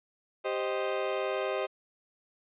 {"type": "chord", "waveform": "35% pulse", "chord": "C minor", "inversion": "second", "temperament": "equal", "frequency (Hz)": [392, 523.3, 622.3], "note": ["G4", "C5", "Eb5"], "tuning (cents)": [0, 0, 0], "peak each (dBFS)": -32, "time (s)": [0.44, 1.67], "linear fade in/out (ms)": 20, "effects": ["resampled to 8000 Hz"]}